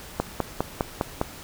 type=click train; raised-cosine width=1 ms; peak=-8 dBFS; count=6; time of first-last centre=0.2-1.214 s; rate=4.93 Hz; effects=pink hiss -42 dBFS RMS until 1.43 s